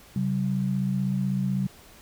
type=tone pair together; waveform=sine; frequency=134.9 / 190.9 Hz; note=C#3 / G3; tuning=-47 / -46 cents; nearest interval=tritone; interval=601 cents; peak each=-27 / -25 dBFS; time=0.16-1.67 s; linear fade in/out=2 ms; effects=pink hiss -51 dBFS RMS until 2.01 s